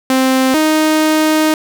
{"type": "tone pair in turn", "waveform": "sawtooth", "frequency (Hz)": [261.6, 311.1], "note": ["C4", "D#4"], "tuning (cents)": [0, 0], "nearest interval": "minor third", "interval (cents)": 300, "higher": "second", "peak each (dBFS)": -6, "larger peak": "neither", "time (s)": [[0.1, 0.54], [0.54, 1.54]], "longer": "second", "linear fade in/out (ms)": 2, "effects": []}